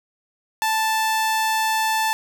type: tone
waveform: sawtooth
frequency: 880 Hz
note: A5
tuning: in tune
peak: -15 dBFS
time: 0.62-2.13 s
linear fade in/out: 0 ms
effects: none